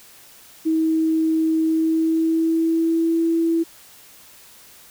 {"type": "tone with pitch glide", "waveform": "sine", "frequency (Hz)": [320, 330.7], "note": ["D#4", "E4"], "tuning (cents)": [49, 6], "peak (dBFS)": -16, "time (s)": [0.65, 3.64], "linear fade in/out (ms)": 20, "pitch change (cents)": 57, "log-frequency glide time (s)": [1.63, 3.21], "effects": ["white hiss -47 dBFS RMS until 4.9 s"]}